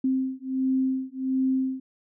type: beating tone pair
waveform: sine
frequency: 261.6 / 263 Hz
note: C4 / C4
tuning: 0 / +9 cents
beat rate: 1.4 Hz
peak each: -26 dBFS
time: 0.04-1.8 s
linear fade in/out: 5 ms
effects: none